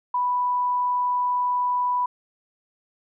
sine tone, 987.8 Hz, B5, in tune, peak -20 dBFS, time 0.14-2.06 s, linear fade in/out 5 ms, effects none

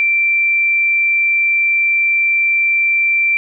sine tone, 2350 Hz, D7, 1 cent sharp, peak -11 dBFS, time 0-3.37 s, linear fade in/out 0 ms, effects none

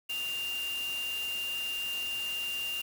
sine tone in noise, 2794 Hz, F7, in tune, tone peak -32 dBFS, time 0.09-2.82 s, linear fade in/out 10 ms, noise white, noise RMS -43 dBFS, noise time 0.09-2.82 s, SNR +8 dB, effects none

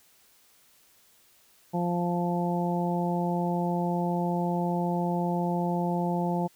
harmonic tone, 174.61 Hz, F3, in tune, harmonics 1 / 2 / 3 / 4 / 5, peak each -27 / -33 / -35 / -34 / -33 dBFS, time 1.73-6.48 s, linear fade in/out 20 ms, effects white hiss -61 dBFS RMS until 6.55 s

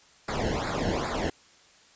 brown noise with flanger, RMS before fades -29 dBFS, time 0.28-1.3 s, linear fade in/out 5 ms, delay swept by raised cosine 0.33 to 0.85 ms, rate 2.5 Hz, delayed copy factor -0.9, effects white hiss -57 dBFS RMS until 1.95 s + resampled to 16000 Hz

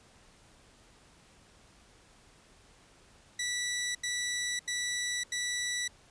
15% pulse tone bursts, 1959 Hz, B6, 15 cents flat, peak -25 dBFS, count 4, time 3.39-5.879 s, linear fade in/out 5 ms, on 560 ms, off 83 ms, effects pink hiss -60 dBFS RMS until 6.1 s + resampled to 22050 Hz

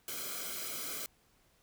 white noise with comb filter, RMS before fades -40 dBFS, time 0.08-1.06 s, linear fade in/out 0 ms, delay 1.1 ms, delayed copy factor -0.75, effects pink hiss -69 dBFS RMS until 1.62 s

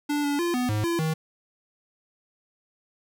square tone with pitch steps, 292.4 / 287.1 / 345.2 / 248.5 / 106.1 / 339.4 / 158.5 Hz, D4 / D4 / F4 / B3 / G#2 / F4 / D#3, -7 / -39 / -20 / +11 / +38 / -49 / +32 cents, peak -24 dBFS, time 0.09-1.14 s, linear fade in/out 10 ms, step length 150 ms, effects none

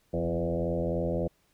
sine tone with frequency modulation, 340 Hz, F4, 46 cents flat, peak -26 dBFS, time 0.13-1.28 s, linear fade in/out 10 ms, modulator 83.6 Hz, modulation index 3.3, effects pink hiss -69 dBFS RMS until 1.53 s

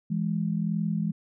sine tone pair together, 166.6 / 208.6 Hz, E3 / G#3, +19 / +8 cents, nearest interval major third, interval 389 cents, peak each -27 / -28 dBFS, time 0.1-1.12 s, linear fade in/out 10 ms, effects none

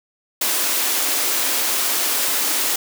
white high-pass noise, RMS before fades -20 dBFS, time 0.41-2.76 s, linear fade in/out 5 ms, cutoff 240 Hz, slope 48 dB/octave, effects none

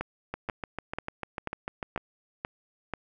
two click trains, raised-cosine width 0.5 ms, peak -18 / -16 dBFS, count 12 / 7, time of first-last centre 0.34-1.977 / 0.01-2.937 s, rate 6.72 / 2.05 Hz, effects none

